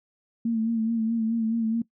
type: tone with vibrato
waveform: sine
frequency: 226.2 Hz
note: A3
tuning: 48 cents sharp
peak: -22 dBFS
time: 0.45-1.82 s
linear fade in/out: 5 ms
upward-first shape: sine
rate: 4.7 Hz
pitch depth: 43 cents each way
effects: noise-tail reverb RT60 0.1 s tail -20 dB re dry